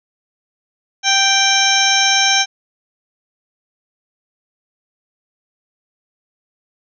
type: harmonic tone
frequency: 784 Hz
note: G5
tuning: in tune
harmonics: 1 / 2 / 3 / 4 / 5 / 7 / 8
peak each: -19 / -19 / -19 / -19 / -19 / -19 / -19 dBFS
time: 1.03-2.46 s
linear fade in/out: 50 ms
effects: none